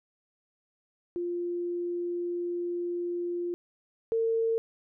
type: tone pair in turn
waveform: sine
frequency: 349.2 / 453.5 Hz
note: F4 / A#4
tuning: 0 / -48 cents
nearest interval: perfect fourth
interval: 452 cents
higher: second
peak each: -29 / -24 dBFS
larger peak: second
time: 1.16-3.54 / 4.12-4.58 s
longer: first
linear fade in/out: 0 ms
effects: none